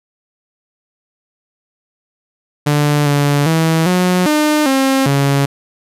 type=tone with pitch steps; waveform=sawtooth; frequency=147.1 / 143.8 / 162 / 181.3 / 302.5 / 267.9 / 139.7 Hz; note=D3 / D3 / E3 / F#3 / D#4 / C4 / C#3; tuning=+3 / -36 / -30 / -35 / -49 / +41 / +14 cents; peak=-7 dBFS; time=2.66-5.46 s; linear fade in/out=10 ms; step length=400 ms; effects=resampled to 32000 Hz